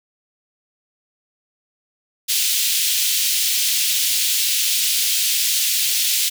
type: high-pass noise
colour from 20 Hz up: pink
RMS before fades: -19 dBFS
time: 2.28-6.3 s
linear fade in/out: 20 ms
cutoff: 2900 Hz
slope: 24 dB/octave
effects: none